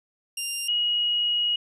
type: tone pair in turn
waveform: 15% pulse / sine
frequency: 2794 / 2896 Hz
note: F7 / F#7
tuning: 0 / -38 cents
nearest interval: minor second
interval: 62 cents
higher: second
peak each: -21 dBFS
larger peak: neither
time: 0.37-0.68 / 0.68-1.56 s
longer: second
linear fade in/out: 5 ms
effects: resampled to 32000 Hz